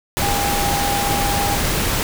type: tone in noise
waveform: sine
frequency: 807 Hz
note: G#5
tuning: 50 cents flat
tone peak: -21 dBFS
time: 0.22-1.55 s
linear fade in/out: 0 ms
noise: pink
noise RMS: -20 dBFS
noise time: 0.17-2.03 s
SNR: -4 dB
effects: none